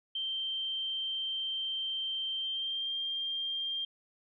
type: tone with pitch glide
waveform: sine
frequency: 3136 to 3191 Hz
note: G7 to G7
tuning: 0 to +30 cents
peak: -32 dBFS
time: 0.15-3.85 s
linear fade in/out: 5 ms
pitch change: +30 cents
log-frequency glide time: 2.35-2.95 s
effects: none